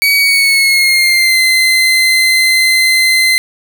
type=tone with pitch glide; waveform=30% pulse; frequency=2263 to 2063 Hz; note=C#7 to C7; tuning=+35 to -25 cents; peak=-5 dBFS; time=0.02-3.38 s; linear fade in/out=0 ms; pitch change=-160 cents; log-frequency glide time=0.16-1.4 s; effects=none